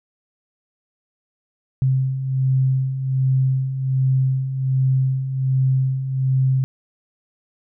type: beating tone pair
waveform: sine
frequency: 130.81 / 132.11 Hz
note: C3 / C3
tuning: 0 / +17 cents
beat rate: 1.3 Hz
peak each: -24 / -17 dBFS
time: 1.82-6.64 s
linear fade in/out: 0 ms
effects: none